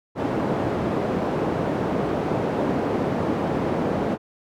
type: band-pass noise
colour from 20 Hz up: white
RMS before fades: -24 dBFS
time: 0.15-4.18 s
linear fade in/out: 50 ms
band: 120 to 510 Hz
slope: 12 dB/octave
effects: none